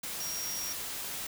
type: tone in noise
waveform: sine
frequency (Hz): 5630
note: F8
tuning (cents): +13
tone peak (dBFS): -36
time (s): 0.2-0.73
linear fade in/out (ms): 5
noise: white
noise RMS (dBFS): -38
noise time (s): 0.03-1.27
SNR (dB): -1
effects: none